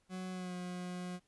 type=tone with pitch glide; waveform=40% pulse; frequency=185 to 179.84 Hz; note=F#3 to F#3; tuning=0 to -49 cents; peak=-39 dBFS; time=0.09-1.2 s; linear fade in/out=50 ms; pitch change=-49 cents; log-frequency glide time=0.31-0.54 s; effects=pink hiss -75 dBFS RMS until 1.27 s + resampled to 24000 Hz